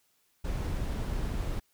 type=noise; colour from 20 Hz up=brown; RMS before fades=-32 dBFS; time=0.44-1.6 s; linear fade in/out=10 ms; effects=white hiss -71 dBFS RMS until 1.73 s